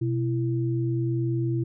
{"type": "tone pair together", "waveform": "sine", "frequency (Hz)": [125.22, 334.3], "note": ["B2", "E4"], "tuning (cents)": [24, 24], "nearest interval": "octave + perfect fourth", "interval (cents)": 1700, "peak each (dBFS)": [-24, -28], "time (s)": [0.01, 1.64], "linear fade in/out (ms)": 10, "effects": []}